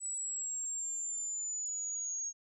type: exponential sweep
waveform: sine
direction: down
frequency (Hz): 7902 to 6540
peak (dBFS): -35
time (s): 0-2.33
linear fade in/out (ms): 50
effects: none